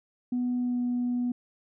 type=tone with pitch glide; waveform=sine; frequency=246.9 to 244.9 Hz; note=B3 to B3; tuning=0 to -14 cents; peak=-24 dBFS; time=0.32-1.32 s; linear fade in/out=5 ms; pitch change=-14 cents; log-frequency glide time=0.6-0.8 s; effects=tanh soft clip ceiling -22 dBFS